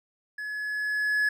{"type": "tone with level ramp", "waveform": "triangle", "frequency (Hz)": 1699, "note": "G#6", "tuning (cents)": 39, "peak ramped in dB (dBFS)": [-31, -19], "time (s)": [0.38, 1.29], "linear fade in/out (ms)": 5, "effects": []}